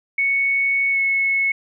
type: tone with pitch glide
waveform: sine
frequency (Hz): 2217 to 2194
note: C#7 to C#7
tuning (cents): 0 to -18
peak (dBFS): -16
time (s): 0.18-1.52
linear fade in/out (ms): 5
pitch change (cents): -18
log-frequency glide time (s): 0.91-0.98
effects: none